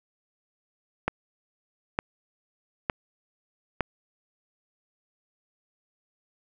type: click train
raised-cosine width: 0.5 ms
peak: -9 dBFS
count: 4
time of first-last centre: 1.08-3.807 s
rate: 1.1 Hz
effects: none